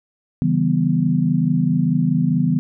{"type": "chord", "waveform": "sine", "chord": "C# half-diminished seventh", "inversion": "none", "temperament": "equal with one note detuned", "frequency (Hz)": [140.12, 164.81, 196, 246.9], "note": ["C#3", "E3", "G3", "B3"], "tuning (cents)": [19, 0, 0, 0], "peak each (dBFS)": [-22, -18, -23, -20], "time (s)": [0.42, 2.59], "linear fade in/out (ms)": 0, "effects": []}